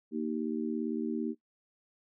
harmonic tone, 77.78 Hz, D#2, in tune, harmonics 3 / 4 / 5, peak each -33 / -35 / -38 dBFS, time 0.11-1.35 s, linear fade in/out 50 ms, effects noise-tail reverb RT60 0.1 s tail -18 dB re dry

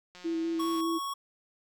click train, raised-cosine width 0.2 ms, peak -32 dBFS, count 119, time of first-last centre 0.15-0.806 s, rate 180 Hz
sine tone with vibrato, 329.6 Hz, E4, in tune, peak -28 dBFS, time 0.24-0.99 s, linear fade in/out 20 ms, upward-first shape square, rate 4.9 Hz, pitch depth 14 cents each way
square tone, 1108.7 Hz, C#6, in tune, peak -33 dBFS, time 0.59-1.14 s, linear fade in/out 10 ms
effects none

